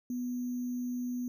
sine tone with sample-and-hold, 246.9 Hz, B3, in tune, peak -32 dBFS, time 0.1-1.28 s, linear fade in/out 2 ms, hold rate 6300 Hz, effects none

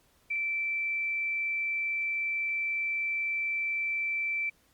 sine tone, 2332 Hz, D7, 13 cents flat, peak -28 dBFS, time 0.3-4.5 s, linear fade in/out 10 ms, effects pink hiss -66 dBFS RMS until 4.73 s + Opus 48 kbps

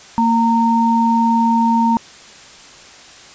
sine tone pair together, 229.7 / 920.6 Hz, A#3 / A#5, -25 / -22 cents, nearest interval 2 octaves, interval 2403 cents, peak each -14 dBFS, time 0.18-1.97 s, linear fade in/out 0 ms, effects white hiss -40 dBFS RMS until 3.34 s + resampled to 16000 Hz

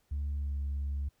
sine tone with pitch glide, 71.7 to 70.35 Hz, D2 to C#2, -41 to +26 cents, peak -29 dBFS, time 0.11-1.09 s, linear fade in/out 10 ms, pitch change -33 cents, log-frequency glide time 0.37-0.55 s, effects tanh soft clip ceiling -29 dBFS + pink hiss -73 dBFS RMS until 1.2 s

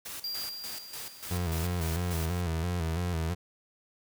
white noise with tremolo, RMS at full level -40 dBFS, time 0.05-2.41 s, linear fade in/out 10 ms, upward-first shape square, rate 3.4 Hz, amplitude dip 70%
square tone with exponential decay, 4765 Hz, D8, 24 cents sharp, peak -32 dBFS, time 0.24-2.13 s, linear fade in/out 2 ms, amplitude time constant 410 ms
30% pulse tone with vibrato, 85 Hz, F2, 46 cents flat, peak -26 dBFS, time 1.3-3.35 s, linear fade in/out 20 ms, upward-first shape square, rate 3 Hz, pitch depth 75 cents each way
effects none

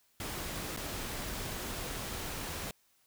pink noise with dropouts, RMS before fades -39 dBFS, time 0.2-2.71 s, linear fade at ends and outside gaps 2 ms, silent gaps 0.765-0.772 s, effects white hiss -70 dBFS RMS until 3.06 s

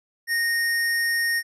sine tone with sample-and-hold, 1856 Hz, A#6, 8 cents flat, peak -20 dBFS, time 0.27-1.43 s, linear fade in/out 50 ms, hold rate 7350 Hz, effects resampled to 32000 Hz

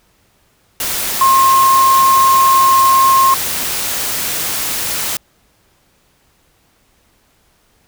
sine tone in noise, 1067 Hz, C6, 34 cents sharp, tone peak -7 dBFS, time 1.21-3.34 s, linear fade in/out 2 ms, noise white, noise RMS -19 dBFS, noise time 0.8-5.17 s, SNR +9 dB, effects pink hiss -56 dBFS RMS until 7.87 s

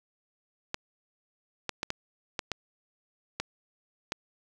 clicks, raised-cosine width 0.2 ms, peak -13 dBFS, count 8, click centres 0.744 / 1.693 / 1.831 / 1.904 / 2.392 / 2.517 / 3.4 / 4.121 s, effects none

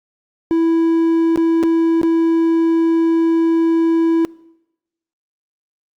triangle tone with dropouts, 329.6 Hz, E4, in tune, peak -10 dBFS, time 0.51-4.25 s, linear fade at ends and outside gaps 0 ms, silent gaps 1.359-1.375 / 1.629-1.635 / 2.015-2.032 s, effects noise-tail reverb RT60 0.9 s tail -23 dB re dry + Opus 48 kbps

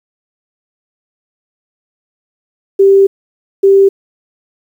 sine tone bursts at uneven times, 392 Hz, G4, in tune, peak -3 dBFS, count 2, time 2.79-3.07 / 3.63-3.89 s, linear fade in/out 10 ms, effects 7-bit

